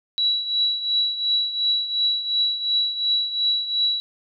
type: tone with tremolo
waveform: sine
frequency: 3915 Hz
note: B7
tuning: 16 cents flat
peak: -16 dBFS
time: 0.18-4 s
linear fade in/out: 0 ms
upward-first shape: triangle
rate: 2.8 Hz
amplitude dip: 75%
effects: none